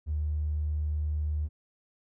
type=tone; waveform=triangle; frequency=75.7 Hz; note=D#2; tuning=47 cents flat; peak=-23 dBFS; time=0.06-1.49 s; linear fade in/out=50 ms; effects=tanh soft clip ceiling -25 dBFS